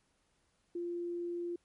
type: tone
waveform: sine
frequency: 346.7 Hz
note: F4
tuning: 13 cents flat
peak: -35 dBFS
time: 0.75-1.56 s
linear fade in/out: 5 ms
effects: pink hiss -75 dBFS RMS until 1.64 s + MP3 48 kbps